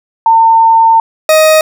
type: tone pair in turn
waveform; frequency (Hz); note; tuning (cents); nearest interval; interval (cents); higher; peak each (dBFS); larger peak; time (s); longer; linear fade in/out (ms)
sine / 40% pulse; 905 / 626.6; A5 / D#5; +48 / +12; tritone; 636; first; -3; neither; 0.26-1 / 1.29-1.61; first; 2
effects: none